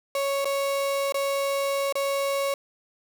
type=tone with dropouts; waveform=35% pulse; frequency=554.4 Hz; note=C#5; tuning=in tune; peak=-22 dBFS; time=0.15-2.54 s; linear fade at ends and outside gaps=2 ms; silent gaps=0.446-0.454 / 1.123-1.143 / 1.925-1.954 s; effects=none